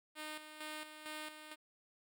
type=tone with tremolo; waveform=5% pulse; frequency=306.9 Hz; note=D#4; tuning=24 cents flat; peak=-32 dBFS; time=0.15-1.56 s; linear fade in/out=50 ms; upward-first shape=square; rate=2.2 Hz; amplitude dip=60%; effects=none